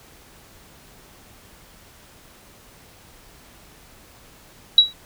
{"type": "tone with exponential decay", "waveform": "sine", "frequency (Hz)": 3887, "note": "B7", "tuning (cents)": -28, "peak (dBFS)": -4, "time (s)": [4.78, 4.93], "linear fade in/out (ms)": 2, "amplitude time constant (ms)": 32, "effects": ["pink hiss -49 dBFS RMS until 5.05 s"]}